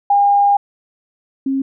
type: tone pair in turn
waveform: sine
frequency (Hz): 808 / 269.6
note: G#5 / C#4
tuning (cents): -48 / -48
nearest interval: octave + perfect fifth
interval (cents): 1900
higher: first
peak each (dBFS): -9 / -15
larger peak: first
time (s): 0.1-0.57 / 1.46-1.62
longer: first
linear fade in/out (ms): 5
effects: none